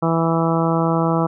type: harmonic tone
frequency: 164.81 Hz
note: E3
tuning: in tune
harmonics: 1 / 2 / 3 / 4 / 5 / 6 / 7 / 8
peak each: -19 / -22 / -24 / -25 / -26 / -27 / -27 / -28 dBFS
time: 0.02-1.27 s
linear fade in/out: 10 ms
effects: none